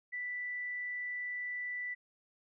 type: tone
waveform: sine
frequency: 1975.5 Hz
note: B6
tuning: in tune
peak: -36 dBFS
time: 0.12-1.95 s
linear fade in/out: 20 ms
effects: none